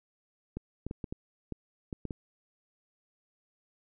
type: clicks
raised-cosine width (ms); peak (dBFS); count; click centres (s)
3; -23; 9; 0.57 / 0.866 / 0.911 / 1.042 / 1.125 / 1.523 / 1.928 / 2.053 / 2.108
effects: none